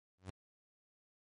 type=tone with exponential growth; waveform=sawtooth; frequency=93.2 Hz; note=F#2; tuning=13 cents sharp; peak=-37 dBFS; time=0.18-0.3 s; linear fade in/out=0 ms; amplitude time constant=24 ms; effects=MP3 48 kbps